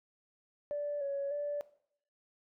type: tone with pitch steps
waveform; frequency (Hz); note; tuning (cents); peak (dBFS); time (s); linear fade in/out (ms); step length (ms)
sine; 583 / 559 / 582; D5 / C#5 / D5; -13 / +14 / -16; -32; 0.71-1.61; 0; 300
effects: noise-tail reverb RT60 0.6 s tail -17 dB re dry + tanh soft clip ceiling -28 dBFS